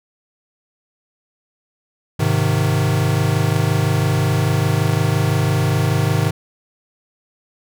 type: chord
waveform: square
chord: Ab major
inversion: none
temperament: equal with one note detuned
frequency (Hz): 103.83 / 130.06 / 155.56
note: Ab2 / C3 / Eb3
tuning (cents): 0 / -10 / 0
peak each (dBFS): -20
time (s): 2.19-6.31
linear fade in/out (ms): 10
effects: none